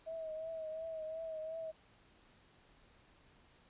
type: tone with vibrato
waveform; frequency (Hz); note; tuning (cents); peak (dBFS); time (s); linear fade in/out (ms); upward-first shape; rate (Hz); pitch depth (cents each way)
sine; 640; D#5; +49; -40; 0.06-1.72; 20; triangle; 2.8; 48
effects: pink hiss -66 dBFS RMS until 3.69 s + resampled to 8000 Hz